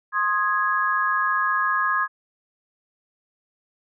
sine chord, Ab major, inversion first, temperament equal with one note detuned, 1059.3 / 1244.5 / 1661.2 Hz, C6 / Eb6 / Ab6, +21 / 0 / 0 cents, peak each -24 / -24 / -23 dBFS, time 0.12-2.08 s, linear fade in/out 50 ms, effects none

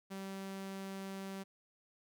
sawtooth tone, 193.7 Hz, G3, 20 cents flat, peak -38 dBFS, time 0.1-1.44 s, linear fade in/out 20 ms, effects none

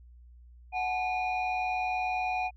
sine tone cluster, 738 / 858 / 2445 Hz, F#5 / A5 / D#7, -5 / -44 / -31 cents, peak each -28 / -35 / -32 dBFS, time 0.72-2.51 s, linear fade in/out 50 ms, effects tanh soft clip ceiling -24 dBFS + added 60 Hz sine -50 dBFS peak until 2.56 s

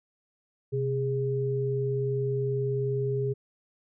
sine tone pair together, 129.3 / 410.5 Hz, C3 / G#4, -20 / -20 cents, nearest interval octave + minor sixth, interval 2000 cents, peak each -28 dBFS, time 0.72-3.34 s, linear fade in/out 20 ms, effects none

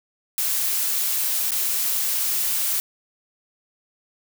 blue noise with dropouts, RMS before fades -23 dBFS, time 0.38-2.8 s, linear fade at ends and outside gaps 1 ms, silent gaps 1.508-1.518 s, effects none

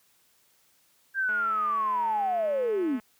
sine linear sweep, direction down, 1600 to 223.5 Hz, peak -24 dBFS, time 1.14-3 s, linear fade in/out 50 ms
click train, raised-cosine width 0.5 ms, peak -30 dBFS, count 370, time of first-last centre 1.29-2.998 s, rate 216 Hz
effects white hiss -65 dBFS RMS until 3.19 s + high-pass 60 Hz 12 dB/octave

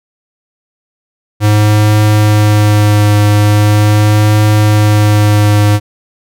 square tone with vibrato, 105.1 Hz, G#2, 21 cents sharp, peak -6 dBFS, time 1.4-5.8 s, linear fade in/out 50 ms, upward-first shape triangle, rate 0.41 Hz, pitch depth 19 cents each way, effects none

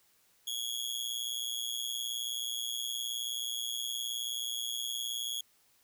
sawtooth tone with amplitude modulation, 3322 Hz, G#7, in tune, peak -27 dBFS, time 0.47-5.41 s, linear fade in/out 5 ms, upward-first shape sine, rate 119 Hz, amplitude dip 90%, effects white hiss -68 dBFS RMS until 5.83 s

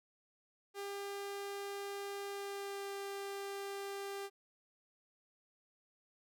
sawtooth tone with pitch glide, 400 to 397 Hz, G4 to G4, +35 to +22 cents, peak -37 dBFS, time 0.74-4.3 s, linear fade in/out 50 ms, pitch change -13 cents, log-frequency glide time 2.31-2.92 s, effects none

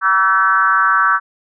sine tone with frequency modulation, 1333 Hz, E6, 19 cents sharp, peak -10 dBFS, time 0.01-1.2 s, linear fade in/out 50 ms, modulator 190 Hz, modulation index 1.4, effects none

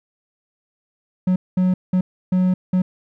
triangle tone bursts at uneven times, 183.8 Hz, F#3, 11 cents flat, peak -12 dBFS, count 5, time 1.27-1.36 / 1.57-1.74 / 1.93-2.01 / 2.32-2.54 / 2.73-2.82 s, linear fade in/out 5 ms, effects none

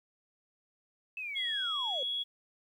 sine linear sweep, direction down, 2637 to 493.9 Hz, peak -36 dBFS, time 1.17-2.03 s, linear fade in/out 2 ms
sine tone with pitch glide, 3322 to 3343 Hz, G#7 to G#7, 0 to +11 cents, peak -31 dBFS, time 1.35-2.24 s, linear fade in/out 20 ms, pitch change +11 cents, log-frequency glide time 1.7-1.94 s
effects tanh soft clip ceiling -23 dBFS + 11-bit

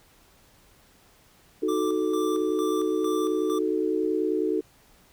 sine chord, D# diminished, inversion none, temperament equal, 311.1 / 370 / 440 Hz, D#4 / F#4 / A4, 0 / 0 / 0 cents, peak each -27 dBFS, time 1.62-4.61 s, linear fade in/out 10 ms
square tone with tremolo, 1175 Hz, D6, 1 cent sharp, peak -33 dBFS, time 1.68-3.59 s, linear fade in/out 10 ms, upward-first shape square, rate 2.2 Hz, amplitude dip 65%
effects pink hiss -58 dBFS RMS until 5.12 s

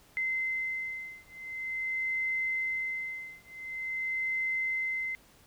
sine beating tone pair, 2066 / 2066.46 Hz, C7 / C7, -22 / -22 cents, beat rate 0.46 Hz, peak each -34 / -34 dBFS, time 0.17-5.15 s, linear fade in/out 0 ms, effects pink hiss -60 dBFS RMS until 5.46 s

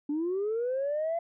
sine linear sweep, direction up, 284.4 to 685 Hz, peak -26 dBFS, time 0.09-1.19 s, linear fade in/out 5 ms, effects tanh soft clip ceiling -24 dBFS

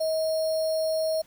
sine tone with sample-and-hold, 636 Hz, D#5, 38 cents sharp, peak -23 dBFS, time 0-1.22 s, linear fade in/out 10 ms, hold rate 4900 Hz, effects pink hiss -58 dBFS RMS until 1.26 s

